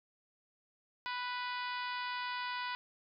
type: harmonic tone with a mistuned harmonic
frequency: 493.9 Hz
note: B4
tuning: in tune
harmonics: 2 / 3 / 4 / 5 / 6 / 7 / 8 / 9 / 10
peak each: -39 / -43 / -45 / -47 / -49 / -50 / -51 / -52 / -53 dBFS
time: 1.06-2.75 s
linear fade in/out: 0 ms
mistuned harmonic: 10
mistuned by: -15 cents
effects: none